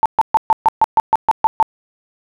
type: tone bursts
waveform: sine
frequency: 886 Hz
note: A5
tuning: 12 cents sharp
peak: -7 dBFS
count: 11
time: 0.03-1.627 s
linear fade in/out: 0 ms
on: 27 ms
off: 130 ms
effects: none